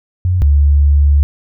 sine tone pair in turn, 90.6 / 71.91 Hz, F#2 / D2, -36 / -36 cents, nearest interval major third, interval 400 cents, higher first, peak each -10 / -6 dBFS, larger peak second, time 0.25-0.42 / 0.42-1.23 s, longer second, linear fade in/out 0 ms, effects none

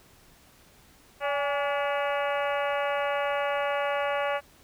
harmonic tone with a mistuned harmonic, 285.9 Hz, D4, 46 cents flat, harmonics 2 / 3 / 4 / 5 / 6 / 7 / 8 / 9 / 10, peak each -28 / -32 / -34 / -36 / -38 / -39 / -40 / -41 / -42 dBFS, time 1.2-4.41 s, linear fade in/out 50 ms, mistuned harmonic 3, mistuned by -56 cents, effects pink hiss -57 dBFS RMS until 4.63 s

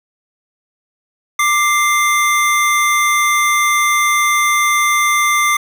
square tone pair together, 1183 / 2090 Hz, D6 / C7, +12 / -2 cents, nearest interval minor seventh, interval 986 cents, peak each -15 dBFS, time 1.39-5.57 s, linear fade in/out 5 ms, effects none

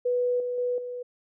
sine tone with level steps, 492.4 Hz, B4, 5 cents flat, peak -22 / -27 / -24 / -32 dBFS, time 0.05-1.03 s, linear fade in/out 10 ms, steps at 0.4 / 0.58 / 0.78 s, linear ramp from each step 2 ms, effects none

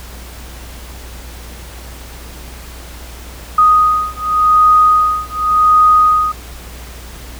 sine beating tone pair, 1244.5 / 1245.38 Hz, D#6 / D#6, 0 / +1 cents, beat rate 0.88 Hz, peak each -11 dBFS, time 3.58-6.32 s, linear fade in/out 5 ms, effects added 60 Hz sine -31 dBFS peak until 7.39 s + pink hiss -35 dBFS RMS until 7.39 s

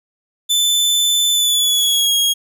sawtooth tone with pitch glide, 3520 to 3284 Hz, A7 to G#7, 0 to -20 cents, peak -10 dBFS, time 0.49-2.34 s, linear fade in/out 20 ms, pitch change -120 cents, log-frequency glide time 1.32-2.15 s, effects none

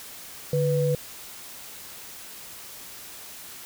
sine tone pair together, 146.83 / 493.9 Hz, D3 / B4, 0 / 0 cents, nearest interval octave + major sixth, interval 2100 cents, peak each -23 dBFS, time 0.53-0.95 s, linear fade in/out 2 ms, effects white hiss -42 dBFS RMS until 3.65 s

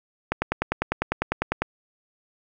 click train, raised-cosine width 0.5 ms, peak -7 dBFS, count 14, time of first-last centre 0.32-1.62 s, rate 10 Hz, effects none

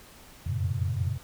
sine tone cluster, 86.9 / 92.1 / 111.7 / 122.7 / 139 Hz, F2 / F#2 / A2 / B2 / C#3, -8 / -7 / +27 / -11 / +5 cents, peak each -36 / -29 / -32 / -34 / -34 dBFS, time 0.46-1.18 s, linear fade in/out 10 ms, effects pink hiss -51 dBFS RMS until 1.23 s

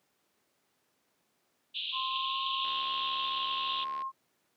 white band-pass noise, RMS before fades -36 dBFS, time 1.74-3.85 s, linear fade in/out 20 ms, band 2700 to 3800 Hz, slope 96 dB/octave
sine tone with pitch glide, 1050 to 1066.5 Hz, C6 to C6, +6 to +33 cents, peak -33 dBFS, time 1.92-4.12 s, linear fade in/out 50 ms, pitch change +27 cents, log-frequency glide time 2.07-2.35 s
click train, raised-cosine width 0.3 ms, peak -31 dBFS, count 101, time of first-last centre 2.65-4.02 s, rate 73 Hz
effects pink hiss -74 dBFS RMS until 4.56 s + high-pass 200 Hz 12 dB/octave

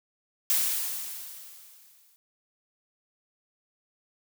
blue noise with exponential decay, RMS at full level -23 dBFS, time 0.5-2.16 s, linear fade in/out 0 ms, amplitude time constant 360 ms, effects none

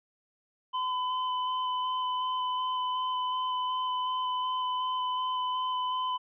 square tone with vibrato, 1011 Hz, B5, 40 cents sharp, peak -29 dBFS, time 0.73-6.18 s, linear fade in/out 20 ms, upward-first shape square, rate 2.7 Hz, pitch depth 8 cents each way, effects resampled to 8000 Hz

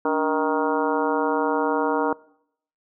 harmonic tone with a mistuned harmonic, 156.6 Hz, D#3, 11 cents sharp, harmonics 2 / 3 / 4 / 5 / 6 / 7 / 8 / 9, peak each -25 / -24 / -30 / -30 / -26 / -32 / -34 / -32 dBFS, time 0.05-2.13 s, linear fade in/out 2 ms, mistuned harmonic 2, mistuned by -130 cents, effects noise-tail reverb RT60 0.7 s tail -23 dB re dry

